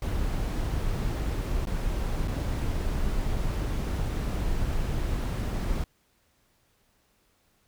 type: noise with dropouts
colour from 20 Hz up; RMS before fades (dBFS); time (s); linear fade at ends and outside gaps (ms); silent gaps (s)
brown; -28; 0.02-5.84; 2; 1.655-1.67 / 2.276-2.28
effects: pink hiss -68 dBFS RMS until 7.67 s